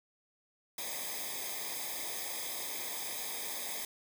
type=noise with comb filter; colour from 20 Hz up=white; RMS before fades=-39 dBFS; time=0.78-3.85 s; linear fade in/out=2 ms; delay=0.7 ms; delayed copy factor=-0.95; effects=none